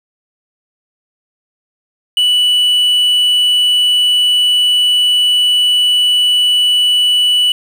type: tone with quantisation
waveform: triangle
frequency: 2960 Hz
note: F#7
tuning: in tune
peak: -7 dBFS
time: 2.17-7.52 s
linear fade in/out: 2 ms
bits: 6
effects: none